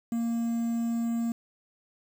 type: tone with quantisation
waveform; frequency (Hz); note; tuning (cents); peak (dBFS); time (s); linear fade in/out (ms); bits
triangle; 232.1; A#3; -7; -24; 0.12-1.32; 2; 8
effects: none